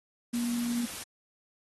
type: tone in noise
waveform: sine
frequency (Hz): 238.1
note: A#3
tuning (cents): +37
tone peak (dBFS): -28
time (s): 0.33-0.86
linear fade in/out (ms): 10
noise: white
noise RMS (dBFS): -40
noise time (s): 0.33-1.04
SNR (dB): +9
effects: AAC 32 kbps